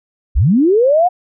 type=linear sweep; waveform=sine; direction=up; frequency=38.89 to 741 Hz; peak=-8 dBFS; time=0.35-1.09 s; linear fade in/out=20 ms; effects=none